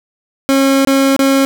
30% pulse tone with dropouts, 271.7 Hz, C#4, 35 cents flat, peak -6 dBFS, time 0.49-1.45 s, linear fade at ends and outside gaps 0 ms, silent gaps 0.849-0.873 / 1.164-1.192 s, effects none

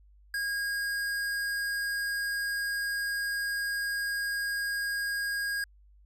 square tone, 1632 Hz, G#6, 31 cents flat, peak -30 dBFS, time 0.34-5.64 s, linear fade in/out 2 ms, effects added 50 Hz sine -55 dBFS peak until 6.05 s + resampled to 32000 Hz

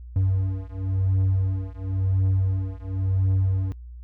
triangle beating tone pair, 94.8 / 95.75 Hz, F#2 / G2, +43 / -40 cents, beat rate 0.95 Hz, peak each -22 dBFS, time 0.16-3.72 s, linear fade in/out 0 ms, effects noise-tail reverb RT60 0.1 s tail -23 dB re dry + added 60 Hz sine -37 dBFS peak until 4.03 s

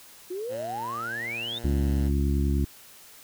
sine exponential sweep, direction up, 348.1 to 3743 Hz, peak -30 dBFS, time 0.3-1.59 s, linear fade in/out 10 ms
10% pulse tone with pitch glide, 115.9 to 117.11 Hz, A#2 to A#2, -10 to +8 cents, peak -31 dBFS, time 0.48-2.11 s, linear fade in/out 50 ms, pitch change +18 cents, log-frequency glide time 0.61-1.24 s
harmonic tone, 70 Hz, C#2, 18 cents sharp, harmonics 1 / 2 / 3 / 4 / 5, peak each -23 / -30 / -31 / -32 / -35 dBFS, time 1.64-2.65 s, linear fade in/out 5 ms
effects white hiss -50 dBFS RMS until 3.23 s

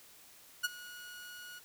sawtooth tone with ADSR envelope, 1453 Hz, F#6, 32 cents flat, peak -24 dBFS, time 0.63-1.6 s, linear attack 18 ms, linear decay 25 ms, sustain -19 dB, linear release 21 ms, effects white hiss -58 dBFS RMS until 1.64 s

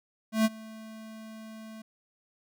square tone with ADSR envelope, 220 Hz, A3, in tune, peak -20 dBFS, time 0.32-1.82 s, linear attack 130 ms, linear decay 35 ms, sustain -23 dB, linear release 6 ms, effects none

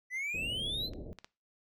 triangle exponential sweep, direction up, 1966 to 4186 Hz, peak -32 dBFS, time 0.1-0.9 s, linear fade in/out 50 ms
pink low-pass noise, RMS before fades -43 dBFS, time 0.34-1.13 s, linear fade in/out 0 ms, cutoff 610 Hz, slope 48 dB/octave
clicks, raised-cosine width 0.2 ms, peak -35 / -29 / -29 dBFS, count 3, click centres 0.935 / 1.187 / 1.245 s
effects noise-tail reverb RT60 0.3 s tail -21 dB re dry

